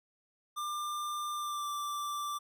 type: tone with pitch glide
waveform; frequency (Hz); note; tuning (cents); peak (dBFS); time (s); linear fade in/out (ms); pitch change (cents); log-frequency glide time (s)
square; 1194 to 1172.8; D6 to D6; +28 to -3; -35; 0.56-2.39; 20; -31; 1.34-1.68
effects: none